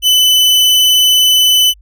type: tone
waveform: 40% pulse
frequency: 3007 Hz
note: F#7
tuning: 27 cents sharp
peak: -6 dBFS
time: 0.02-1.74 s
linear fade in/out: 50 ms
effects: added 50 Hz sine -40 dBFS peak until 1.81 s